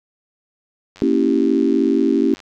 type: click train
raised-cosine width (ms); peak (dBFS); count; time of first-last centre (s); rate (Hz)
0.2; -24; 136; 0.96-2.402; 93.6
type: chord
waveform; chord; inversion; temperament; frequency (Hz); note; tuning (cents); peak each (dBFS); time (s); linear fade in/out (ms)
sine; A# diminished seventh; none; equal; 233.1 / 277.2 / 329.6 / 392; A#3 / C#4 / E4 / G4; 0 / 0 / 0 / 0; -20 / -17 / -19 / -20; 1.02-2.34; 0
effects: none